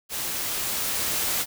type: noise with level ramp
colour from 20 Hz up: white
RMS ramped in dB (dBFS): -30 to -25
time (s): 0.09-1.46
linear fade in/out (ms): 50
effects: none